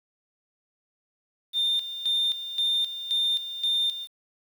sine tone with tremolo, 3612 Hz, A7, 45 cents sharp, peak -20 dBFS, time 1.53-4.08 s, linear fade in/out 50 ms, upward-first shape square, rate 1.9 Hz, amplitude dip 75%, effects tanh soft clip ceiling -19 dBFS + 8-bit

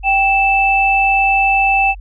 sine tone pair together, 783.7 / 2642 Hz, G5 / E7, -1 / +3 cents, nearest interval octave + major sixth, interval 2104 cents, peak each -13 dBFS, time 0.03-1.95 s, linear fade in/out 50 ms, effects added 46 Hz sine -29 dBFS peak until 2 s

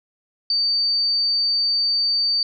sine tone, 4600 Hz, D8, 37 cents flat, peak -17 dBFS, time 0.5-2.43 s, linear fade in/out 2 ms, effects none

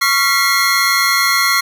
square tone cluster, 1112 / 1379 / 1955 / 2136 / 4236 Hz, C#6 / F6 / B6 / C7 / C8, +5 / -22 / -18 / +35 / +21 cents, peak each -19 dBFS, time 0.01-1.61 s, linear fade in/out 10 ms, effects none

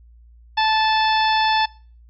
harmonic tone, 875 Hz, A5, 10 cents flat, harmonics 1 / 2 / 3 / 4 / 5 / 6, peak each -17 / -24 / -27 / -25 / -30 / -30 dBFS, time 0.57-1.66 s, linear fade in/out 10 ms, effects noise-tail reverb RT60 0.4 s tail -22 dB re dry + added 58 Hz sine -45 dBFS peak until 2.09 s

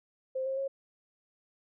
sine tone with pitch steps, 523.3 / 533.7 / 544.3 Hz, C5 / C5 / C#5, 0 / +34 / -32 cents, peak -30 dBFS, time 0.35-0.68 s, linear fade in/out 10 ms, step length 110 ms, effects none

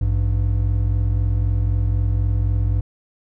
triangle tone pair together, 56.12 / 100 Hz, A1 / G2, +35 / +35 cents, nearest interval minor seventh, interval 1000 cents, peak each -17 dBFS, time 0.01-2.81 s, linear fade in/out 5 ms, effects none

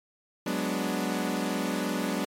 sawtooth chord, G# half-diminished seventh, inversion third, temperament equal, 185 / 207.7 / 246.9 / 293.7 Hz, F#3 / G#3 / B3 / D4, 0 / 0 / 0 / 0 cents, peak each -29 dBFS, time 0.46-2.25 s, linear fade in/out 5 ms, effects MP3 64 kbps

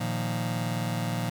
sawtooth chord, Bb suspended fourth, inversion none, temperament just, 116.54 / 155.39 / 174.81 Hz, Bb2 / Eb3 / F3, 0 / -2 / +2 cents, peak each -26 / -30 / -28 dBFS, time 0-1.3 s, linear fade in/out 10 ms, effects 8-bit

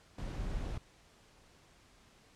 brown noise, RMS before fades -38 dBFS, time 0.18-0.78 s, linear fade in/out 5 ms, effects pink hiss -63 dBFS RMS until 2.35 s + low-pass 8000 Hz 12 dB/octave

